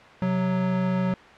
square tone pair together, 130.81 / 184.99 Hz, C3 / F#3, 0 / 0 cents, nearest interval tritone, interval 600 cents, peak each -31 / -23 dBFS, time 0.22-1.14 s, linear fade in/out 2 ms, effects white hiss -46 dBFS RMS until 1.37 s + low-pass 2000 Hz 12 dB/octave

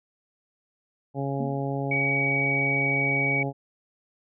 harmonic tone, 138.2 Hz, C#3, 5 cents flat, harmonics 1 / 2 / 3 / 4 / 5 / 6, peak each -29 / -32 / -34 / -35 / -36 / -37 dBFS, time 1.14-3.53 s, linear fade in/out 50 ms
sine tone with exponential decay, 236.9 Hz, A#3, 28 cents sharp, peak -26 dBFS, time 1.4-1.72 s, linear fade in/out 5 ms, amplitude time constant 69 ms
sine tone, 2263 Hz, C#7, 35 cents sharp, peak -23 dBFS, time 1.91-3.43 s, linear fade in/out 5 ms
effects none

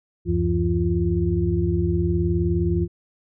sine tone cluster, 75.7 / 95.1 / 170.2 / 347.2 Hz, D#2 / F#2 / F3 / F4, -47 / +48 / -44 / -10 cents, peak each -24 dBFS, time 0.25-2.88 s, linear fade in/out 50 ms, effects none

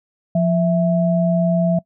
sine tone pair together, 174.2 / 657.7 Hz, F3 / E5, -4 / -4 cents, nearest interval octave + major seventh, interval 2300 cents, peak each -15 / -18 dBFS, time 0.35-1.79 s, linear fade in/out 5 ms, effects noise-tail reverb RT60 0.1 s tail -22 dB re dry

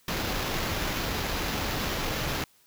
pink noise with sample-and-hold, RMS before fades -30 dBFS, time 0.08-2.44 s, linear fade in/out 2 ms, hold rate 8820 Hz, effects white hiss -62 dBFS RMS until 2.66 s

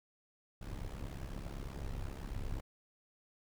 brown noise with amplitude modulation, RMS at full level -38 dBFS, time 0.61-2.61 s, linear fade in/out 10 ms, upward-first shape sine, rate 68 Hz, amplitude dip 85%, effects none

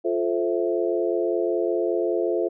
sine chord, F major seventh, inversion none, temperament equal with one note detuned, 349.2 / 434.4 / 523.3 / 659.3 Hz, F4 / A4 / C5 / E5, 0 / -22 / 0 / 0 cents, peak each -24 / -26 / -28 / -29 dBFS, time 0.04-2.49 s, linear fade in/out 20 ms, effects none

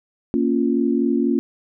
sine chord, Bb minor, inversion none, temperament equal, 233.1 / 277.2 / 349.2 Hz, Bb3 / Db4 / F4, 0 / 0 / 0 cents, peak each -20 / -20 / -22 dBFS, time 0.34-1.39 s, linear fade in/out 0 ms, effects none

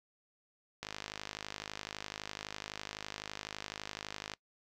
click train, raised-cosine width 0.2 ms, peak -22 dBFS, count 183, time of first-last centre 0.83-4.337 s, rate 51.9 Hz, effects noise-tail reverb RT60 0.1 s tail -23 dB re dry

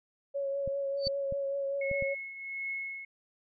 sine tone with vibrato, 554.4 Hz, C#5, in tune, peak -30 dBFS, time 0.34-2.15 s, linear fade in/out 20 ms, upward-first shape triangle, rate 5.1 Hz, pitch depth 23 cents each way
clicks, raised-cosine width 5 ms, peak -28 dBFS, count 5, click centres 0.676 / 1.07 / 1.324 / 1.914 / 2.024 s
sine tone with exponential growth, 4538 Hz, C#8, 40 cents sharp, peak -25 dBFS, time 0.97-1.08 s, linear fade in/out 5 ms, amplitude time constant 22 ms
sine tone with tremolo, 2181 Hz, C#7, 29 cents flat, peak -32 dBFS, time 1.81-3.05 s, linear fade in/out 5 ms, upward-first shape triangle, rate 1.4 Hz, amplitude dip 70%
effects none

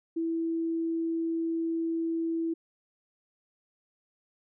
sine tone, 329.4 Hz, E4, 1 cent flat, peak -27 dBFS, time 0.16-2.54 s, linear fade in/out 10 ms, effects none

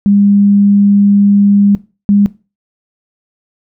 sine tone pair in turn, 201.8 / 202.6 Hz, G#3 / G#3, -49 / -43 cents, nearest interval unison, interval 6 cents, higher second, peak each -5 dBFS, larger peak neither, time 0.06-1.75 / 2.09-2.26 s, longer first, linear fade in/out 0 ms, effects noise-tail reverb RT60 0.3 s tail -19 dB re dry

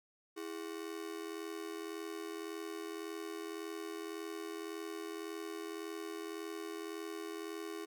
45% pulse ring-modulated tone, 370 Hz, F#4, in tune, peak -38 dBFS, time 0.36-7.86 s, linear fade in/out 20 ms, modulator 40.9 Hz, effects none

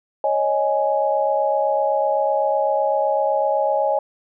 sine chord, C# suspended second, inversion none, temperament equal with one note detuned, 554.4 / 622.3 / 833.5 Hz, C#5 / D#5 / G#5, 0 / 0 / +6 cents, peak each -21 dBFS, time 0.24-3.99 s, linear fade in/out 2 ms, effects none

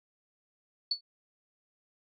sine tone with exponential decay, 4444 Hz, C#8, 4 cents sharp, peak -23 dBFS, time 0.91-1.01 s, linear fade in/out 5 ms, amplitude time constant 21 ms, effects AAC 48 kbps

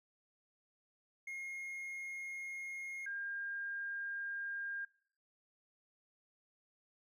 triangle / sine tone pair in turn, 2146 / 1607.7 Hz, C7 / G6, +43 / +43 cents, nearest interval perfect fourth, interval 500 cents, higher first, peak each -40 / -39 dBFS, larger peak second, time 1.27-3.06 / 3.06-4.85 s, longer neither, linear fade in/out 5 ms, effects noise-tail reverb RT60 0.6 s tail -21 dB re dry

